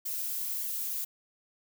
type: noise with flanger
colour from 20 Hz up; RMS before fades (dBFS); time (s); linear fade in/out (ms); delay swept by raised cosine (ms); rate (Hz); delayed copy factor
violet; -34; 0.05-1.05; 10; 0.76 to 3.66; 1.7; -0.55
effects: none